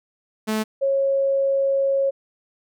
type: tone pair in turn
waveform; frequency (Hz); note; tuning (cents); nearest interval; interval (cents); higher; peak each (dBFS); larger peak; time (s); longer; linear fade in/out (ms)
sawtooth / sine; 217.1 / 547.1; A3 / C#5; -23 / -23; octave + major third; 1600; second; -17; neither; 0.47-0.64 / 0.81-2.11; second; 20
effects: none